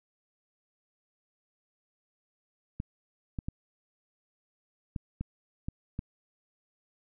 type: clicks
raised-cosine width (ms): 5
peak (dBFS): -21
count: 7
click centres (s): 2.801 / 3.388 / 3.485 / 4.962 / 5.21 / 5.685 / 5.991
effects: none